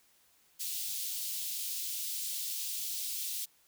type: high-pass noise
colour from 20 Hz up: white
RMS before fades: -37 dBFS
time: 0.59-3.46 s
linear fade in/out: 20 ms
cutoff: 3100 Hz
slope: 24 dB/octave
effects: white hiss -67 dBFS RMS until 3.67 s